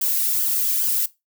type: noise with flanger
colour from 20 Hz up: violet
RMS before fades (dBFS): -21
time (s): 0.01-1.06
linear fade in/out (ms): 5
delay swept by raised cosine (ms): 0.63 to 2.13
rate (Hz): 2.4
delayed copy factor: +0.65
effects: noise-tail reverb RT60 0.2 s tail -18 dB re dry